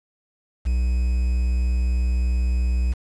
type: tone with quantisation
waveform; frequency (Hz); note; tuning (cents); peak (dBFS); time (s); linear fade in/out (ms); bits
triangle; 61.6; B1; -4; -16; 0.65-2.94; 20; 7
effects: resampled to 22050 Hz